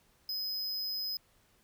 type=tone; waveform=square; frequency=5050 Hz; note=D#8; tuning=25 cents sharp; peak=-34 dBFS; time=0.29-1.17 s; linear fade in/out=2 ms; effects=pink hiss -68 dBFS RMS until 1.63 s